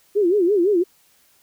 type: tone with vibrato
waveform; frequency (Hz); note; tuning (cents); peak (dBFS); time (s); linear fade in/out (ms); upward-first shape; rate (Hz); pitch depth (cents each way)
sine; 378.4; F#4; +39; -14; 0.15-0.84; 20; sine; 5.9; 200
effects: white hiss -58 dBFS RMS until 1.42 s